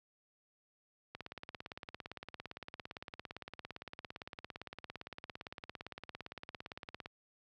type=click train; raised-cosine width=0.3 ms; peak=-28 dBFS; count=105; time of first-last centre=1.15-7.059 s; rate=17.6 Hz; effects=high-pass 60 Hz 12 dB/octave